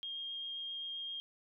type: tone with vibrato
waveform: sine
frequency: 3228 Hz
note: G#7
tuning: 50 cents flat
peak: -39 dBFS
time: 0.03-1.2 s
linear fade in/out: 0 ms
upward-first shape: triangle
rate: 7.6 Hz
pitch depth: 9 cents each way
effects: none